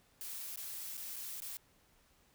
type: noise with dropouts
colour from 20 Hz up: blue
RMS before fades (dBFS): -44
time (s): 0.21-1.57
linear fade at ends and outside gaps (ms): 0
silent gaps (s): 0.559-0.574 / 0.97-0.976 / 1.16-1.164 / 1.403-1.42
effects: pink hiss -69 dBFS RMS until 2.34 s